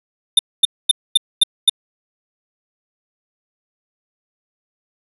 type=tone bursts; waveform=square; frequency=3606 Hz; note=A7; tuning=42 cents sharp; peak=-7 dBFS; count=6; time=0.37-1.696 s; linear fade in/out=5 ms; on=21 ms; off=240 ms; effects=resampled to 32000 Hz